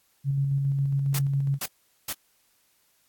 sine tone with tremolo, 138.59 Hz, C#3, in tune, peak -21 dBFS, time 0.24-1.59 s, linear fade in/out 50 ms, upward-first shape square, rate 7.3 Hz, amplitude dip 25%
white noise bursts, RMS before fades -30 dBFS, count 3, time 1.14-2.13 s, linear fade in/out 5 ms, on 50 ms, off 420 ms
effects white hiss -66 dBFS RMS until 3.08 s + AAC 64 kbps

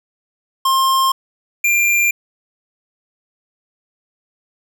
square tone pair in turn, 1062 / 2384 Hz, C6 / D7, +25 / +25 cents, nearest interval octave + major second, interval 1400 cents, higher second, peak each -13 dBFS, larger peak neither, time 0.65-1.12 / 1.64-2.11 s, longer neither, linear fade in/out 5 ms, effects none

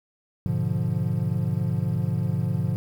triangle chord, G# diminished seventh, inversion none, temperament equal, 103.83 / 123.47 / 146.83 / 174.61 Hz, G#2 / B2 / D3 / F3, 0 / 0 / 0 / 0 cents, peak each -26 dBFS, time 0.46-2.76 s, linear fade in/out 0 ms, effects 9-bit

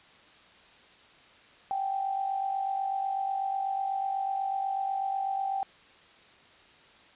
sine tone with amplitude modulation, 780 Hz, G5, 9 cents flat, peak -25 dBFS, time 1.71-5.63 s, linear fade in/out 0 ms, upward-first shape sine, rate 48.1 Hz, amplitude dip 60%, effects white hiss -56 dBFS RMS until 7.15 s + resampled to 8000 Hz

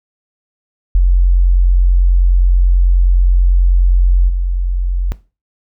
sine tone with level steps, 44.67 Hz, F1, 40 cents sharp, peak -6 / -12 dBFS, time 0.95-5.12 s, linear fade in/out 0 ms, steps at 4.28 s, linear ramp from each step 20 ms, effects noise-tail reverb RT60 0.3 s tail -17 dB re dry

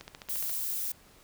click train, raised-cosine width 0.2 ms, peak -25 dBFS, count 8, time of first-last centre 0.01-0.496 s, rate 14.4 Hz
violet noise, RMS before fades -33 dBFS, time 0.29-0.92 s, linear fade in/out 5 ms
effects pink hiss -58 dBFS RMS until 1.23 s

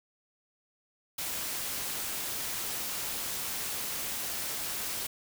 white noise, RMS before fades -35 dBFS, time 1.18-5.07 s, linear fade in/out 5 ms, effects none

